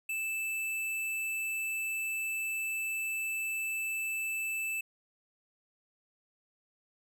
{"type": "tone with hard clipping", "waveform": "sine", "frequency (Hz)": 2637, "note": "E7", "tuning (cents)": 0, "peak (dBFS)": -33, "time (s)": [0.09, 4.81], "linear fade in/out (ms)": 5, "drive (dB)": 18, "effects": []}